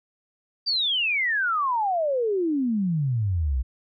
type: exponential sweep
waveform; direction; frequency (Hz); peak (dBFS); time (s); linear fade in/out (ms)
sine; down; 4753 to 59; -21; 0.66-3.63; 20
effects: none